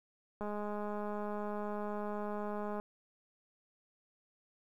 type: click train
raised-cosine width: 1 ms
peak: -27 dBFS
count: 498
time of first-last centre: 0.41-2.799 s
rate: 208 Hz
effects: 11-bit